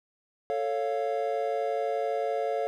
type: chord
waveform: triangle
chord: A augmented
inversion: none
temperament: equal with one note detuned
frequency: 442.8 / 554.4 / 698.5 Hz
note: A4 / C#5 / E#5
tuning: +11 / 0 / 0 cents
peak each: -29 dBFS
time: 0.5-2.67 s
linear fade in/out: 0 ms
effects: none